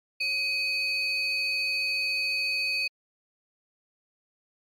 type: tone pair together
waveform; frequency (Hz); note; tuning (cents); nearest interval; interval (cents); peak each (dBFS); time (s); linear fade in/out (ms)
sine; 2519 / 4493; D#7 / C#8; +21 / +23; minor seventh; 1002; -25 / -28; 0.2-2.88; 10
effects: tanh soft clip ceiling -21 dBFS + MP3 64 kbps